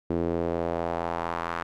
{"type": "tone with band-pass filter sweep", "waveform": "sawtooth", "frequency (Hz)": 84.4, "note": "E2", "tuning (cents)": 41, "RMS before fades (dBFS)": -29, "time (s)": [0.1, 1.63], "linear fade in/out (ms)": 5, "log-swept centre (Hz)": [350, 1300], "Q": 1.8, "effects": []}